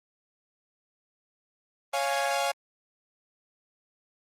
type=chord; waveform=sawtooth; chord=Db major; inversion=none; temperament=equal; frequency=554.4 / 698.5 / 830.6 Hz; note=Db5 / F5 / Ab5; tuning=0 / 0 / 0 cents; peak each=-26 dBFS; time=1.93-2.52 s; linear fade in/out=10 ms; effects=low-pass 11000 Hz 12 dB/octave + Opus 24 kbps